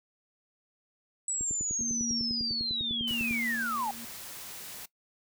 sine linear sweep, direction down, 7900 to 775 Hz, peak -29 dBFS, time 1.28-3.91 s, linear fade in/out 2 ms
click train, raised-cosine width 3 ms, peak -27 dBFS, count 20, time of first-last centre 1.41-3.31 s, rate 10 Hz
sine tone with tremolo, 233.1 Hz, A#3, in tune, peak -32 dBFS, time 1.79-4.05 s, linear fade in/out 2 ms, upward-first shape triangle, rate 0.82 Hz, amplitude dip 85%
white noise, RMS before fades -43 dBFS, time 3.07-4.86 s, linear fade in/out 10 ms
effects noise-tail reverb RT60 0.1 s tail -19 dB re dry

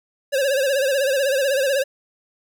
square tone with vibrato, 544 Hz, C#5, 33 cents flat, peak -18 dBFS, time 0.32-1.84 s, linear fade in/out 20 ms, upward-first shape sine, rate 16 Hz, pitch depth 92 cents each way, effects none

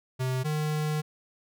square tone pair in turn, 129.1 / 152.6 Hz, C3 / D#3, -23 / -33 cents, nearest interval minor third, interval 290 cents, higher second, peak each -27 dBFS, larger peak neither, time 0.19-0.44 / 0.44-1.02 s, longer second, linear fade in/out 20 ms, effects none

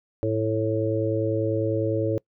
harmonic tone with a mistuned harmonic, 110 Hz, A2, in tune, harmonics 1 / 3 / 4 / 5, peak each -27 / -27 / -27 / -27 dBFS, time 0.23-2.18 s, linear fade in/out 0 ms, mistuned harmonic 1, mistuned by -22 cents, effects noise-tail reverb RT60 0.1 s tail -25 dB re dry

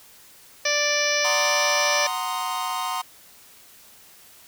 harmonic tone, 587.3 Hz, D5, in tune, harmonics 1 / 2 / 3 / 4 / 5 / 6 / 7 / 8 / 9 / 10, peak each -26 / -33 / -27 / -26 / -33 / -35 / -34 / -35 / -28 / -28 dBFS, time 0.65-2.07 s, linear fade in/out 5 ms
45% pulse chord, C half-diminished seventh, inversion second, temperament equal, 740 / 932.3 / 1046.5 / 1244.5 Hz, Gb5 / Bb5 / C6 / Eb6, 0 / 0 / 0 / 0 cents, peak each -32 / -31 / -29 / -33 dBFS, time 1.24-3.02 s, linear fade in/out 10 ms
effects white hiss -50 dBFS RMS until 4.47 s

